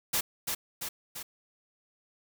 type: noise with echo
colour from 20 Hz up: white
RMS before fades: -28 dBFS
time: 0.13-0.21 s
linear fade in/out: 10 ms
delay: 340 ms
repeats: 3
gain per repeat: -4 dB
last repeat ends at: 1.23 s
effects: none